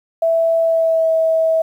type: tone with pitch glide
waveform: sine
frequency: 659.3 to 647.2 Hz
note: E5 to E5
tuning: 0 to -32 cents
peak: -12 dBFS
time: 0.22-1.62 s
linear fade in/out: 5 ms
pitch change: -32 cents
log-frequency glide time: 0.59-1.11 s
effects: 8-bit